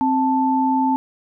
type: tone pair together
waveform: sine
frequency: 262.9 / 880 Hz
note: C4 / A5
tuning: +8 / 0 cents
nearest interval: octave + major sixth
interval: 2092 cents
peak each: -18 dBFS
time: 0.01-0.96 s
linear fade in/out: 0 ms
effects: none